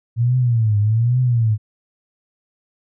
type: tone with vibrato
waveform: sine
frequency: 114.7 Hz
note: A#2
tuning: 28 cents flat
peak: -13 dBFS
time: 0.16-1.58 s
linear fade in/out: 50 ms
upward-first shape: triangle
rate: 1.2 Hz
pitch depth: 200 cents each way
effects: none